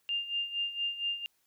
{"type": "tone with tremolo", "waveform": "sine", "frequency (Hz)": 2802, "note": "F7", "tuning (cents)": 5, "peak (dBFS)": -28, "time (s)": [0.09, 1.26], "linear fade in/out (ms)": 0, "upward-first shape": "sine", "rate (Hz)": 4.3, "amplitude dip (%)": 75, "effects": ["white hiss -73 dBFS RMS until 1.46 s"]}